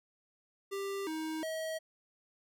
square tone with pitch steps, 394.8 / 315.9 / 639 Hz, G4 / D#4 / D#5, +12 / +26 / +46 cents, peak -36 dBFS, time 0.71-1.79 s, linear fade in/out 20 ms, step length 360 ms, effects none

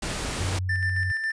pink noise, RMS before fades -30 dBFS, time 0.02-0.59 s, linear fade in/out 5 ms
sine tone, 92.5 Hz, F#2, in tune, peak -25 dBFS, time 0.4-1.12 s, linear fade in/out 10 ms
triangle tone with tremolo, 1779 Hz, A6, 19 cents sharp, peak -22 dBFS, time 0.69-1.32 s, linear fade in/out 5 ms, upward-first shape square, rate 7.3 Hz, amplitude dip 40%
effects resampled to 22050 Hz

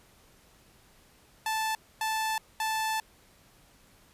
sawtooth tone bursts at uneven times, 878 Hz, A5, 4 cents flat, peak -24 dBFS, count 3, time 1.46-1.75 / 2.01-2.38 / 2.6-3 s, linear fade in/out 2 ms, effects pink hiss -60 dBFS RMS until 4.13 s + resampled to 32000 Hz

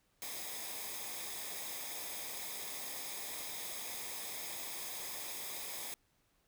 white noise with comb filter, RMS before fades -43 dBFS, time 0.22-5.94 s, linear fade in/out 0 ms, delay 0.69 ms, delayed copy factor -0.6, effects pink hiss -75 dBFS RMS until 6.47 s

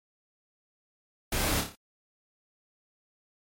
pink noise with echo, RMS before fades -29 dBFS, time 1.32-1.61 s, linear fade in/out 5 ms, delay 29 ms, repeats 5, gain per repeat -5 dB, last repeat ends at 1.755 s, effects MP3 64 kbps

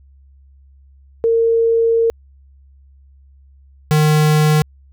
sine / square tone pair in turn, 457.9 / 152.81 Hz, A#4 / D#3, -31 / -31 cents, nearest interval octave + perfect fifth, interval 1900 cents, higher first, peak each -11 dBFS, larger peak neither, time 1.24-2.1 / 3.91-4.62 s, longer first, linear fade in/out 0 ms, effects added 68 Hz sine -44 dBFS peak until 4.92 s

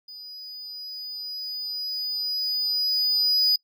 triangle tone with level ramp, 4951 Hz, D#8, 9 cents flat, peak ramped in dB -38 to -16 dBFS, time 0.08-3.56 s, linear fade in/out 5 ms, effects noise-tail reverb RT60 0.1 s tail -24 dB re dry

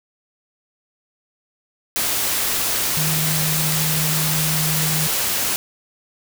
sine tone in noise, 155.56 Hz, D#3, in tune, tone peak -22 dBFS, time 2.97-5.07 s, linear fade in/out 0 ms, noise white, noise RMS -21 dBFS, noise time 1.96-5.56 s, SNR -4 dB, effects none

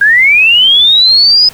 sine linear sweep, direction up, 1592 to 5070 Hz, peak -3 dBFS, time 0.01-1.49 s, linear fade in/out 5 ms, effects pink hiss -35 dBFS RMS until 1.53 s

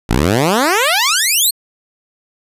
10% pulse exponential sweep, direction up, 51 to 4435 Hz, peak -3 dBFS, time 0.09-1.51 s, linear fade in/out 10 ms, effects resampled to 32000 Hz

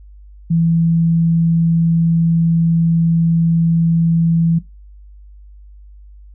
sine tone, 165.9 Hz, E3, 11 cents sharp, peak -11 dBFS, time 0.5-4.59 s, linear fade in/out 10 ms, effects noise-tail reverb RT60 0.2 s tail -17 dB re dry + added 50 Hz sine -37 dBFS peak until 6.34 s

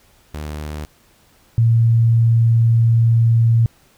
sawtooth / sine tone pair in turn, 75.5 / 115.15 Hz, D2 / A#2, +48 / -21 cents, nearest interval perfect fifth, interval 731 cents, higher second, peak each -22 / -10 dBFS, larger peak second, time 0.34-0.85 / 1.58-3.66 s, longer second, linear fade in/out 0 ms, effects pink hiss -54 dBFS RMS until 3.97 s

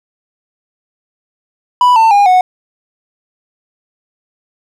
triangle tone with pitch steps, 987.8 / 895.4 / 811.7 / 735.8 Hz, B5 / A5 / G#5 / F#5, 0 / +30 / -40 / -10 cents, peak -3 dBFS, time 1.81-2.41 s, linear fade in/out 2 ms, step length 150 ms, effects none

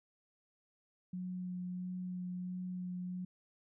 sine tone with vibrato, 181.3 Hz, F#3, 35 cents flat, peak -38 dBFS, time 1.13-3.25 s, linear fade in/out 5 ms, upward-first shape sine, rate 1.5 Hz, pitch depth 11 cents each way, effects none

